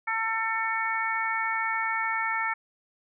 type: harmonic tone with a mistuned harmonic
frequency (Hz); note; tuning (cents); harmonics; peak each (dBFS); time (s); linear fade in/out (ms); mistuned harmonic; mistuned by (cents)
448.3; A4; +32; 2 / 3 / 4 / 5; -31 / -31 / -31 / -31; 0.07-2.54; 10; 5; -15
effects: none